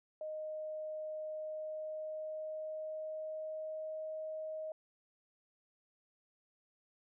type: tone with pitch glide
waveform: sine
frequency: 620 to 627.2 Hz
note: D#5 to D#5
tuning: -6 to +14 cents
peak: -39 dBFS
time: 0.21-4.72 s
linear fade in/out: 2 ms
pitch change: +20 cents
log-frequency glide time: 1.28-4.06 s
effects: none